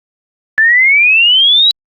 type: exponential sweep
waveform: sine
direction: up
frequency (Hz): 1729 to 3951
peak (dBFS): -5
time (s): 0.58-1.71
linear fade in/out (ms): 0
effects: Opus 48 kbps

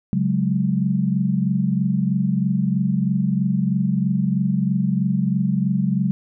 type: chord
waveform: sine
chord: C# suspended fourth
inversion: none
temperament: just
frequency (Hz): 138.59 / 184.79 / 207.9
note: C#3 / F#3 / G#3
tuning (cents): 0 / -2 / +2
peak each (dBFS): -23 / -20 / -22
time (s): 0.13-6.11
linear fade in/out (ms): 0
effects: none

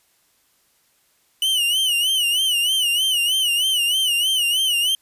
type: tone with vibrato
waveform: 45% pulse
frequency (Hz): 2960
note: F#7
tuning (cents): 0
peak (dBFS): -17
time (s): 1.42-4.95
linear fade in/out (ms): 2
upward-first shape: sine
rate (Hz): 3.2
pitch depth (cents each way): 110
effects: white hiss -62 dBFS RMS until 5.01 s + resampled to 32000 Hz

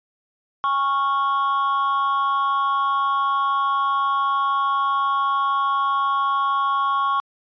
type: tone with amplitude modulation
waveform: triangle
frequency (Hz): 1104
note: C#6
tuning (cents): -7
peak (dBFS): -13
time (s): 0.64-7.2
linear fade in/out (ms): 0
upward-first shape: sine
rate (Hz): 287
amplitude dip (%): 70
effects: resampled to 11025 Hz

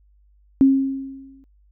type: tone with exponential decay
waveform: sine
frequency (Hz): 270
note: C#4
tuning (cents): -45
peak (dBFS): -8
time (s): 0.61-1.44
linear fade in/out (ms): 0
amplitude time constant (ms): 180
effects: added 50 Hz sine -53 dBFS peak until 1.71 s

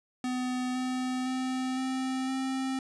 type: tone with pitch steps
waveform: square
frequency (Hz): 252 / 254.9 / 257.9 / 260.9 / 263.9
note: B3 / C4 / C4 / C4 / C4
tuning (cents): +35 / -45 / -25 / -5 / +15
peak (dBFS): -30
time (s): 0.24-2.79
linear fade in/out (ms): 2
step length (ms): 510
effects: resampled to 22050 Hz + 10-bit

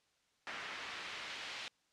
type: noise with band-pass filter sweep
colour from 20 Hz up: pink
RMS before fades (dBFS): -45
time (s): 0.47-1.68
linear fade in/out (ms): 0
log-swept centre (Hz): 1800 to 3100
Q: 1
effects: white hiss -75 dBFS RMS until 1.92 s + low-pass 6000 Hz 12 dB/octave

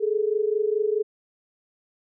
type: tone pair together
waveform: sine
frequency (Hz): 415.3 / 440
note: G#4 / A4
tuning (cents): 0 / 0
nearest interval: minor second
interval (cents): 100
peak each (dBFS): -23 / -24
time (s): 0-1.03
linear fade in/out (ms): 20
effects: none

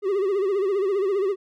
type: tone with vibrato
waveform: triangle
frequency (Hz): 392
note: G4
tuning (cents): 0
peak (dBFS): -18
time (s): 0.02-1.36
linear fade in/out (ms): 50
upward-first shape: sine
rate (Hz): 15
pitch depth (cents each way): 100
effects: none

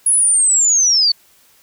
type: linear sweep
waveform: sine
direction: down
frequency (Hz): 10548 to 4435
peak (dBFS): -10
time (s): 0.06-1.12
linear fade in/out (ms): 5
effects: white hiss -52 dBFS RMS until 1.62 s

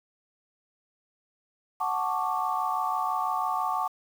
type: chord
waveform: sine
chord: D major seventh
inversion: first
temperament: equal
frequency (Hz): 740 / 880 / 1108.7 / 1174.7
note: F#5 / A5 / C#6 / D6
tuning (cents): 0 / 0 / 0 / 0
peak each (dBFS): -31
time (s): 1.8-3.88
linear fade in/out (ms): 10
effects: 8-bit

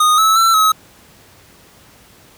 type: tone with pitch steps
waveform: square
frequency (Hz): 1238 / 1301 / 1340 / 1281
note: D#6 / E6 / E6 / E6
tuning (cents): -9 / -23 / +28 / -50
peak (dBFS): -10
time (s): 0-0.72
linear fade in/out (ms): 5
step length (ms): 180
effects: pink hiss -46 dBFS RMS until 2.37 s + high-pass 60 Hz 12 dB/octave

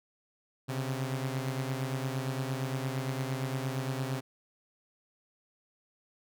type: beating tone pair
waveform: sawtooth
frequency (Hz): 129.9 / 138.6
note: C3 / C#3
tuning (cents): -12 / 0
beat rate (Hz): 8.7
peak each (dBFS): -29 / -33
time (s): 0.68-4.21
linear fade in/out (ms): 20
effects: none

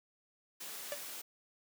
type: high-pass noise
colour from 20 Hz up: white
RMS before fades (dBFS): -45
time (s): 0.6-1.22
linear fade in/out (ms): 10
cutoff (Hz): 230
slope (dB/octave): 12
type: tone with exponential decay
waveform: 45% pulse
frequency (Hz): 580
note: D5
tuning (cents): -22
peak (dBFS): -33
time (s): 0.92-1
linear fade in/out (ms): 1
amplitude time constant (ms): 17
effects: none

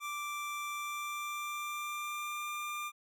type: tone with pitch glide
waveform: 25% pulse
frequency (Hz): 1174.7 to 1195.2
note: D6 to D6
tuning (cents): 0 to +30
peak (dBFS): -33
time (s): 0-2.92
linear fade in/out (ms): 50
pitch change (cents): +30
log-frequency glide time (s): 0.72-2.51
effects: none

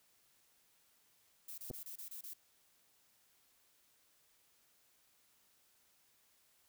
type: noise bursts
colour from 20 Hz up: violet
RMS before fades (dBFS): -48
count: 7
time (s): 1.48-2.336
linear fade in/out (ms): 5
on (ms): 100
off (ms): 26
type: clicks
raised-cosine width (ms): 2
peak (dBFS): -32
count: 2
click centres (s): 1.703 / 1.711
effects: white hiss -72 dBFS RMS until 6.68 s

